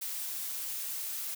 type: noise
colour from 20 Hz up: blue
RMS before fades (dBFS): -37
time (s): 0.01-1.35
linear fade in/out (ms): 10
effects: none